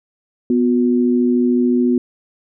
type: tone pair together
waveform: sine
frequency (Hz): 247.2 / 361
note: B3 / F#4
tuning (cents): +2 / -43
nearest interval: perfect fifth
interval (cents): 655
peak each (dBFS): -13 / -18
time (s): 0.5-1.98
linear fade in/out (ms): 2
effects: none